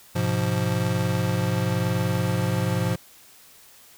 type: chord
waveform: square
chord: F diminished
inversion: first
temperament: just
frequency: 104.77 / 125.72 / 174.61 Hz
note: Ab2 / Cb3 / F3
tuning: +16 / +31 / 0 cents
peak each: -27 dBFS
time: 0.15-2.96 s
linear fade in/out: 10 ms
effects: white hiss -51 dBFS RMS until 3.97 s